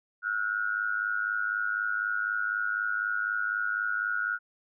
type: tone with amplitude modulation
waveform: sine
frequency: 1445 Hz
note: F#6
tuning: 41 cents flat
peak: -23 dBFS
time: 0.22-4.39 s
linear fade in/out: 50 ms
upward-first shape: sine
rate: 104 Hz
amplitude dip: 85%
effects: none